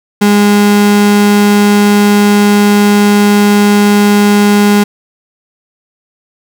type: tone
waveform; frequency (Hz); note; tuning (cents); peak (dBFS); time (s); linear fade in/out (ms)
35% pulse; 205.5; G#3; -18; -3; 0.21-4.84; 10
effects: none